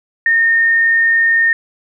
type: tone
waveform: sine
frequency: 1831 Hz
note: A#6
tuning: 32 cents flat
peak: -9 dBFS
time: 0.26-1.53 s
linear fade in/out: 2 ms
effects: none